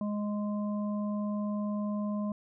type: harmonic tone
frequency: 207.7 Hz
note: G#3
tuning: in tune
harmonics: 1 / 3 / 5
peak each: -30 / -40 / -44 dBFS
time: 0.01-2.32 s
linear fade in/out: 2 ms
effects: none

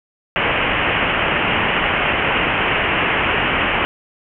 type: low-pass noise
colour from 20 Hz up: white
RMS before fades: -18 dBFS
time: 0.36-3.85 s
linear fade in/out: 0 ms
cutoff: 3000 Hz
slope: 96 dB/octave
effects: none

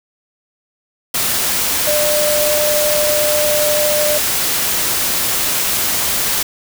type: tone in noise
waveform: sine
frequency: 598 Hz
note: D5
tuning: 31 cents sharp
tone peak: -15 dBFS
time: 1.87-4.18 s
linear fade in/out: 5 ms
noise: white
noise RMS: -17 dBFS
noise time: 1.14-6.43 s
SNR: -1 dB
effects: none

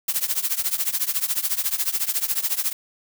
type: noise with tremolo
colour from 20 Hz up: blue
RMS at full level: -20 dBFS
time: 0.08-2.73 s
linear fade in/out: 5 ms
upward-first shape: triangle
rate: 14 Hz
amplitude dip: 95%
effects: none

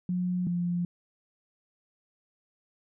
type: tone pair in turn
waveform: sine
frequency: 180 / 174.88 Hz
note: F#3 / F3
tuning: -47 / +3 cents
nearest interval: unison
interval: 50 cents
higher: first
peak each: -26 dBFS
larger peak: neither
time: 0.09-0.47 / 0.47-0.85 s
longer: neither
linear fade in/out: 2 ms
effects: none

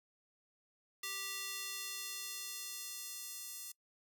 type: tone with high-pass filter sweep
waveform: square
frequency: 392 Hz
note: G4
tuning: in tune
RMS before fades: -44 dBFS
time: 1.03-3.72 s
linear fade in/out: 5 ms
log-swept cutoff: 2400 to 7200 Hz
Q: 0.73
effects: noise-tail reverb RT60 0.1 s tail -23 dB re dry

